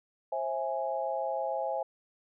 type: chord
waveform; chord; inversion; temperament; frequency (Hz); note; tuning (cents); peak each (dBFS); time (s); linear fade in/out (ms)
sine; C augmented; none; equal with one note detuned; 532.7 / 659.3 / 830.6; C5 / E5 / G#5; +31 / 0 / 0; -34; 0.32-1.83; 5
effects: none